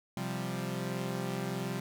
sawtooth chord, C suspended fourth, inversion none, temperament equal, 130.81 / 174.61 / 196 Hz, C3 / F3 / G3, 0 / 0 / 0 cents, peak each -34 dBFS, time 0.17-1.8 s, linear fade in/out 2 ms, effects none

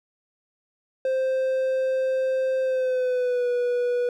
triangle tone with pitch glide, 523.3 to 488.3 Hz, C5 to B4, 0 to -20 cents, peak -19 dBFS, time 1.05-4.09 s, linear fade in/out 2 ms, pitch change -120 cents, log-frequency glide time 2.62-3.48 s, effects none

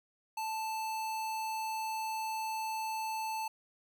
square tone, 880 Hz, A5, in tune, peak -35 dBFS, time 0.37-3.48 s, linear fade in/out 5 ms, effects none

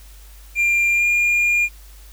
triangle tone with pitch glide, 2389 to 2414 Hz, D7 to D7, +29 to +47 cents, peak -13 dBFS, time 0.55-1.69 s, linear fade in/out 50 ms, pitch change +18 cents, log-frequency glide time 0.9-1.06 s, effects added 50 Hz sine -40 dBFS peak until 2.12 s + white hiss -49 dBFS RMS until 2.12 s

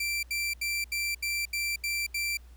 sawtooth tone bursts, 2349 Hz, D7, in tune, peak -25 dBFS, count 8, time 0-2.372 s, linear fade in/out 5 ms, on 230 ms, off 76 ms, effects added 60 Hz sine -48 dBFS peak until 2.56 s + pink hiss -63 dBFS RMS until 2.56 s

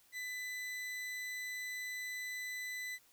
40% pulse tone, 2000 Hz, B6, 21 cents sharp, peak -39 dBFS, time 0.12-2.99 s, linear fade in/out 50 ms, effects white hiss -67 dBFS RMS until 3.12 s

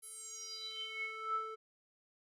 square tone with band-pass filter sweep, 440 Hz, A4, in tune, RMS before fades -43 dBFS, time 0.02-1.56 s, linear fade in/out 20 ms, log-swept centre 11000 to 930 Hz, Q 8.5, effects none

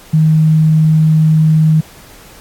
sine tone, 156.9 Hz, D#3, 15 cents sharp, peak -6 dBFS, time 0.13-1.81 s, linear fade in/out 10 ms, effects pink hiss -39 dBFS RMS until 2.4 s + AAC 64 kbps

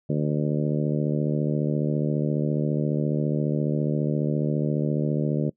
harmonic tone, 74.6 Hz, D2, 28 cents sharp, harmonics 2 / 3 / 4 / 5 / 6 / 7 / 8, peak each -24 / -28 / -30 / -32 / -34 / -35 / -36 dBFS, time 0.09-5.5 s, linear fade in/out 10 ms, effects noise-tail reverb RT60 0.1 s tail -22 dB re dry

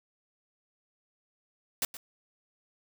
white noise with echo, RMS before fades -29 dBFS, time 1.82-1.85 s, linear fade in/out 2 ms, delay 120 ms, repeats 1, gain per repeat -14 dB, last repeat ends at 1.97 s, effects none

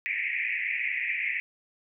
pink band-pass noise, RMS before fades -30 dBFS, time 0.06-1.4 s, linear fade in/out 0 ms, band 1900 to 2500 Hz, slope 96 dB/octave, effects none

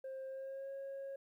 sine tone with pitch glide, 530 to 546.5 Hz, C5 to C#5, +22 to -25 cents, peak -40 dBFS, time 0.04-1.16 s, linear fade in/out 5 ms, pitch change +53 cents, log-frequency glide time 0.27-0.71 s, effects tanh soft clip ceiling -41 dBFS + 13-bit

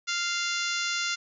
harmonic tone, 696 Hz, F5, 6 cents flat, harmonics 2 / 3 / 4 / 5 / 6 / 7 / 8 / 9 / 10, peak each -32 / -34 / -35 / -36 / -37 / -37 / -38 / -39 / -39 dBFS, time 0.07-1.16 s, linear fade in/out 20 ms, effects none

